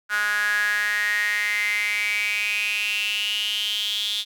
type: tone with high-pass filter sweep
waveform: sawtooth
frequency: 207.7 Hz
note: G#3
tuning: in tune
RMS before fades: -24 dBFS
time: 0.09-4.25 s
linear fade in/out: 50 ms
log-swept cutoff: 1500 to 3500 Hz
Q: 9.9
effects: none

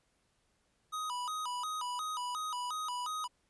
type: tone with vibrato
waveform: square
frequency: 1110 Hz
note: C#6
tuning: 2 cents sharp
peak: -36 dBFS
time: 0.92-3.28 s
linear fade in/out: 20 ms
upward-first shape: square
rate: 2.8 Hz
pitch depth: 210 cents each way
effects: pink hiss -75 dBFS RMS until 3.49 s + resampled to 24000 Hz

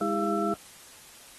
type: tone cluster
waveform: sine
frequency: 204.9 / 323.9 / 403.1 / 685 / 1331 Hz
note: G#3 / E4 / G4 / F5 / E6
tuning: -23 / -30 / +48 / -34 / +16 cents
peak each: -31 dBFS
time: 0.01-0.54 s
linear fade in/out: 2 ms
effects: white hiss -50 dBFS RMS until 1.38 s + AAC 32 kbps

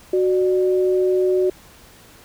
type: tone pair together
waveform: sine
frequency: 370 / 597.6 Hz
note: F#4 / D5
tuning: 0 / +30 cents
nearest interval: minor sixth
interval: 830 cents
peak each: -15 / -25 dBFS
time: 0.13-1.5 s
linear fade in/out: 5 ms
effects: pink hiss -47 dBFS RMS until 2.24 s

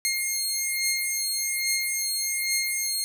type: beating tone pair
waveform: 10% pulse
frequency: 2132 / 2133.2 Hz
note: C7 / C7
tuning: +32 / +33 cents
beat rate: 1.2 Hz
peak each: -18 / -19 dBFS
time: 0.05-3.04 s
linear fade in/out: 0 ms
effects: none

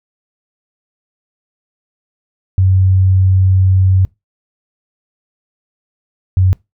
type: tone pair in turn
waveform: sine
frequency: 94.2 / 93.17 Hz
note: F#2 / F#2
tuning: +32 / +13 cents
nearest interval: unison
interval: 19 cents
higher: first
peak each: -7 / -7 dBFS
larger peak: neither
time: 2.58-4.05 / 6.37-6.53 s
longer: first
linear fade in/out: 0 ms
effects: noise-tail reverb RT60 0.2 s tail -23 dB re dry

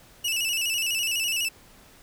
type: tone with vibrato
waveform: sawtooth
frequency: 2766 Hz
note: F7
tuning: 17 cents flat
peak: -21 dBFS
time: 0.24-1.49 s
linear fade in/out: 10 ms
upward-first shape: square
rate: 12 Hz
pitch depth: 76 cents each way
effects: pink hiss -53 dBFS RMS until 2.02 s

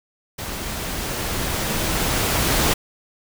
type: noise with level ramp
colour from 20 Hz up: pink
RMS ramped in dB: -30 to -18 dBFS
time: 0.38-2.74 s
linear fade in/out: 10 ms
effects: none

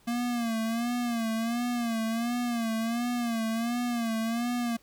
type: tone with vibrato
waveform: square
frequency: 233.1 Hz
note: A#3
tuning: in tune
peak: -28 dBFS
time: 0.07-4.77 s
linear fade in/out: 10 ms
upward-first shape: sine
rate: 1.4 Hz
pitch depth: 78 cents each way
effects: pink hiss -62 dBFS RMS until 4.82 s

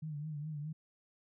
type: tone with vibrato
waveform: sine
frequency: 151 Hz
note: D3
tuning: 48 cents sharp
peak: -38 dBFS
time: 0.02-0.73 s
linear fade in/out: 10 ms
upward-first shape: triangle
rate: 4.8 Hz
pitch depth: 87 cents each way
effects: none

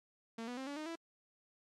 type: tone with pitch steps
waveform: sawtooth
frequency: 227.8 / 245.6 / 264.7 / 285.4 / 307.6 / 331.6 Hz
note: A#3 / B3 / C4 / D4 / D#4 / E4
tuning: -40 / -9 / +20 / -49 / -20 / +10 cents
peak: -37 dBFS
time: 0.38-0.956 s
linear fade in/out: 5 ms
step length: 96 ms
effects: low-pass 7000 Hz 12 dB/octave + MP3 96 kbps

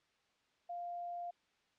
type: tone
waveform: sine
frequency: 698.5 Hz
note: F5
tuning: in tune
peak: -40 dBFS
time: 0.69-1.31 s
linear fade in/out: 10 ms
effects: white hiss -75 dBFS RMS until 1.78 s + low-pass 4000 Hz 12 dB/octave

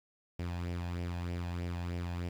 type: tone with flanger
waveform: sawtooth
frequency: 87.31 Hz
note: F2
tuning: in tune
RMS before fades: -37 dBFS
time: 0.39-2.29 s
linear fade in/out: 5 ms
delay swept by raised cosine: 0.37 to 1.22 ms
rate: 3.2 Hz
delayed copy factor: +0.55
effects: low-pass 5000 Hz 12 dB/octave + 10-bit

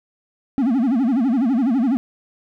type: tone with vibrato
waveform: triangle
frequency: 249.9 Hz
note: B3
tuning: 21 cents sharp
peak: -13 dBFS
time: 0.58-1.97 s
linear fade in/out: 0 ms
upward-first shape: sine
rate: 12 Hz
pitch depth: 220 cents each way
effects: none

